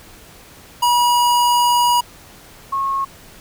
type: tone pair in turn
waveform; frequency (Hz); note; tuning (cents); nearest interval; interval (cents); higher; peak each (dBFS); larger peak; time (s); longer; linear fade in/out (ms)
square / sine; 966 / 1089.9; B5 / C#6; -39 / -30; major second; 209; second; -13 / -17; first; 0.82-2.01 / 2.72-3.05; first; 10
effects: pink hiss -43 dBFS RMS until 3.4 s